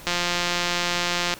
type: click train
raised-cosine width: 0.2 ms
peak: -6 dBFS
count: 223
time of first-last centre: 0.07-1.339 s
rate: 175 Hz
effects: pink hiss -43 dBFS RMS until 1.39 s